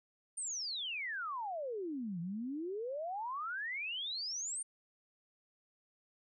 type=exponential two-way sweep; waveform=sine; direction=down then up; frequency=9100 to 163.9 to 9100 Hz; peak=-37 dBFS; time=0.37-4.63 s; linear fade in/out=10 ms; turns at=2.2 s; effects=none